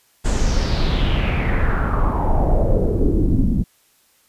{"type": "noise with low-pass filter sweep", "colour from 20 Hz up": "brown", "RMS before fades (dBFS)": -17, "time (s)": [0.24, 3.64], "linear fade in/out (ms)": 20, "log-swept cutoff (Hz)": [7900, 200], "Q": 4, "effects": ["white hiss -58 dBFS RMS until 4.28 s", "resampled to 32000 Hz"]}